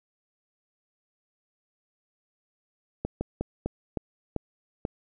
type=slowing click train; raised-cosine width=2 ms; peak=-15 dBFS; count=7; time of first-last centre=3.05-4.851 s; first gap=160 ms; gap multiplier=1.25; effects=none